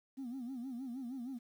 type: tone with vibrato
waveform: sine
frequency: 252.2 Hz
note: B3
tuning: 36 cents sharp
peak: -38 dBFS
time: 0.17-1.39 s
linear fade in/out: 20 ms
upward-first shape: sine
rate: 6.4 Hz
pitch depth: 140 cents each way
effects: tanh soft clip ceiling -38 dBFS + 11-bit